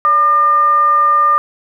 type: tone with frequency modulation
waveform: sine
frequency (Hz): 1203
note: D6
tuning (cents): +41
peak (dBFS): -8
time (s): 0.05-1.38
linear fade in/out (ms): 0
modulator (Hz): 635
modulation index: 0.24
effects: 8-bit